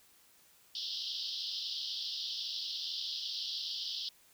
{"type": "band-pass noise", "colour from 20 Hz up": "white", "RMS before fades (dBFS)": -39, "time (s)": [0.75, 4.09], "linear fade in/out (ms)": 2, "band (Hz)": [3000, 5300], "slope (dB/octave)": 96, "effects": ["white hiss -64 dBFS RMS until 4.33 s"]}